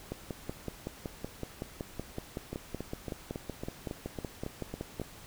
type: two click trains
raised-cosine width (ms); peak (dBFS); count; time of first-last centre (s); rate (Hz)
2; -23 / -22; 10 / 27; 2.53-5.016 / 0.12-4.998; 3.62 / 5.33
effects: pink hiss -51 dBFS RMS until 5.26 s